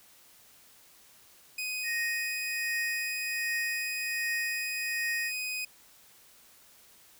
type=tone; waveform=sawtooth; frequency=2500 Hz; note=D#7; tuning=8 cents sharp; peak=-29 dBFS; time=1.58-5.65 s; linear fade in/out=5 ms
type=tone with tremolo; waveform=triangle; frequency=1864.7 Hz; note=A#6; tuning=in tune; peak=-28 dBFS; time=1.83-5.32 s; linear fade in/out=50 ms; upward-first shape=triangle; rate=1.3 Hz; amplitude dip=75%
effects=white hiss -58 dBFS RMS until 7.19 s